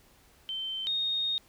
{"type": "tone pair in turn", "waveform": "sine", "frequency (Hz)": [3099, 3709], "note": ["G7", "A#7"], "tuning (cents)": [-21, -9], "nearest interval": "minor third", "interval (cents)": 312, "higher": "second", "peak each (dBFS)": [-32, -27], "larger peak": "second", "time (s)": [[0.49, 0.87], [0.87, 1.38]], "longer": "second", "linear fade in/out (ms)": 0, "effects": ["pink hiss -61 dBFS RMS until 1.48 s"]}